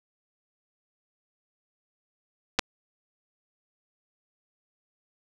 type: clicks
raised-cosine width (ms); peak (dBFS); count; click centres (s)
0.2; -5; 2; 2.589 / 2.593
effects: none